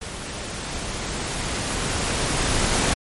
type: noise with level ramp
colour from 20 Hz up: pink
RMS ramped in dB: -33 to -20 dBFS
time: 0.01-2.94 s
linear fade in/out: 10 ms
effects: MP3 48 kbps